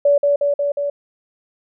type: tone with echo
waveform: sine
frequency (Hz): 573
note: D5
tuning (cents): -43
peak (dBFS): -10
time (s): 0.05-0.18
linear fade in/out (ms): 5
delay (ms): 180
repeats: 4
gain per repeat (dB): -2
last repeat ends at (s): 0.9
effects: none